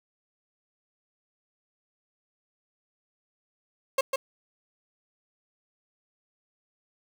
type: tone with echo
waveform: 30% pulse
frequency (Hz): 537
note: C5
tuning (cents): +45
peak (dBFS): -18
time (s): 3.98-4.01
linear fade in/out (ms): 5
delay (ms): 150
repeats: 1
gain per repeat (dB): -4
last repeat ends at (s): 4.16
effects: 10-bit